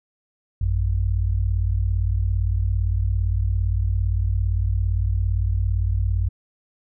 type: tone pair together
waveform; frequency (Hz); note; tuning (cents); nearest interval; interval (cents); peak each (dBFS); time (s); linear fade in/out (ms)
sine; 54.89 / 92.5; A1 / F#2; -3 / 0; major sixth; 903; -21; 0.61-6.29; 5
effects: none